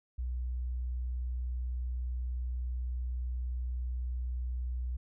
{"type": "tone", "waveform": "sine", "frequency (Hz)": 61.74, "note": "B1", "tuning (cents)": 0, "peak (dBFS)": -32, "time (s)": [0.18, 4.97], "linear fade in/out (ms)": 10, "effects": []}